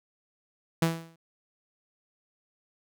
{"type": "tone with exponential decay", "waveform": "sawtooth", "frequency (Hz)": 164.81, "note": "E3", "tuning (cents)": 0, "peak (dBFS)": -16, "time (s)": [0.82, 1.16], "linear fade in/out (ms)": 5, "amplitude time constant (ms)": 72, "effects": []}